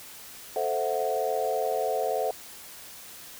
sine chord, F# half-diminished seventh, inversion first, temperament equal, 440 / 523.3 / 659.3 / 740 Hz, A4 / C5 / E5 / F#5, 0 / 0 / 0 / 0 cents, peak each -30 dBFS, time 0.56-2.31 s, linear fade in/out 2 ms, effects tanh soft clip ceiling -14 dBFS + white hiss -45 dBFS RMS until 3.39 s

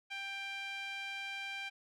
sawtooth tone with band-pass filter, 789 Hz, G5, 11 cents sharp, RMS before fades -42 dBFS, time 0.1-1.7 s, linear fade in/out 20 ms, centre 2500 Hz, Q 2.5, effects none

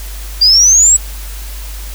sine exponential sweep, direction up, 4737 to 7902 Hz, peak -4 dBFS, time 0.41-0.97 s, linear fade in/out 10 ms, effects added 50 Hz sine -23 dBFS peak until 1.94 s + white hiss -32 dBFS RMS until 1.94 s

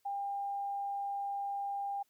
sine tone, 800 Hz, G5, 35 cents sharp, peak -34 dBFS, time 0.05-2.03 s, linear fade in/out 10 ms, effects white hiss -75 dBFS RMS until 2.09 s

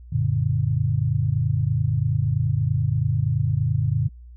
sine chord, Gb augmented, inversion none, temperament just, 92.5 / 115.62 / 144.53 Hz, Gb2 / Bb2 / D3, 0 / -14 / -27 cents, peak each -25 / -22 / -23 dBFS, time 0.12-4.09 s, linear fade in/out 10 ms, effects added 60 Hz sine -40 dBFS peak until 4.36 s

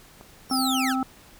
clicks, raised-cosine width 1 ms, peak -30 dBFS, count 3, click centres 0.211 / 0.501 / 0.591 s
sawtooth linear sweep, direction down, 5650 to 1108.7 Hz, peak -23 dBFS, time 0.49-0.96 s, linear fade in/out 50 ms
harmonic tone, 261.6 Hz, C4, in tune, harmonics 1 / 3 / 5, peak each -24 / -29 / -30 dBFS, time 0.51-1.03 s, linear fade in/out 2 ms
effects pink hiss -51 dBFS RMS until 1.39 s

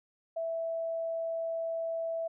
sine tone, 659 Hz, E5, 1 cent flat, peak -31 dBFS, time 0.36-2.28 s, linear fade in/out 10 ms, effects none

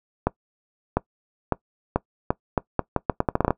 accelerating click train, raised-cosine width 1 ms, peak -5 dBFS, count 16, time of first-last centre 0.27-3.506 s, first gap 700 ms, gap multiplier 0.79, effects noise-tail reverb RT60 0.1 s tail -21 dB re dry

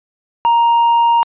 triangle tone, 935 Hz, A#5, 5 cents sharp, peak -7 dBFS, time 0.45-1.23 s, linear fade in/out 0 ms, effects resampled to 8000 Hz

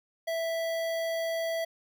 square tone with notch filter, 659 Hz, E5, 1 cent flat, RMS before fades -31 dBFS, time 0.27-1.65 s, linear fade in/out 10 ms, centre 8100 Hz, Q 1.4, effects none

